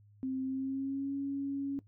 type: tone with pitch glide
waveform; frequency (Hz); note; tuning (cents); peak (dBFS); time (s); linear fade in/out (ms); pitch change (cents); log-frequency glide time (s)
sine; 262.2 to 277.6; C4 to C#4; +4 to +3; -32; 0.23-1.79; 0; +99; 0.42-1.14
effects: noise-tail reverb RT60 0.1 s tail -18 dB re dry + added 103 Hz sine -58 dBFS peak until 1.87 s